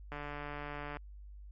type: click train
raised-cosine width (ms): 0.5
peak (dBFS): -27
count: 125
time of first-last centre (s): 0.12-0.969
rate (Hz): 146
effects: added 50 Hz sine -47 dBFS peak until 1.51 s + MP3 48 kbps